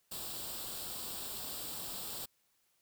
white noise with comb filter, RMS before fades -42 dBFS, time 0.11-2.26 s, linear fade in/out 10 ms, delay 0.24 ms, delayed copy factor +0.65, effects white hiss -75 dBFS RMS until 2.81 s

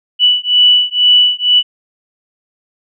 sine beating tone pair, 2960 / 2962.1 Hz, F#7 / F#7, 0 / +1 cents, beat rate 2.1 Hz, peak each -10 dBFS, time 0.19-1.63 s, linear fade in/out 50 ms, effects none

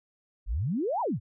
sine exponential two-way sweep, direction up then down, 41.2 to 1015 to 85.4 Hz, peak -26 dBFS, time 0.46-1.2 s, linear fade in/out 50 ms, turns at 1.01 s, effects none

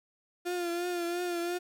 35% pulse tone with vibrato, 349.2 Hz, F4, in tune, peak -29 dBFS, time 0.45-1.59 s, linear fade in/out 20 ms, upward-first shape triangle, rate 2.9 Hz, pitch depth 48 cents each way, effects none

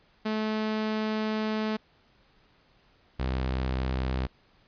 sawtooth tone pair in turn, 216.5 / 64.54 Hz, A3 / C2, -28 / -23 cents, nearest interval octave + major sixth, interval 2095 cents, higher first, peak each -23 / -23 dBFS, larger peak neither, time 0.25-1.77 / 3.19-4.27 s, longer first, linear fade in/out 10 ms, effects pink hiss -63 dBFS RMS until 4.67 s + resampled to 11025 Hz

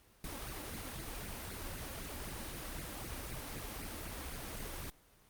pink noise with flanger, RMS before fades -43 dBFS, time 0.24-4.9 s, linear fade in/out 2 ms, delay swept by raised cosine 0.44 to 3.74 ms, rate 3.9 Hz, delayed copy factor +0.7, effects pink hiss -65 dBFS RMS until 5.29 s + Opus 32 kbps

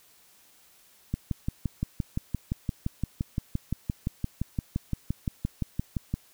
click train, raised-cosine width 5 ms, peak -15 dBFS, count 30, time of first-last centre 1.14-6.14 s, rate 5.8 Hz, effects white hiss -59 dBFS RMS until 6.33 s

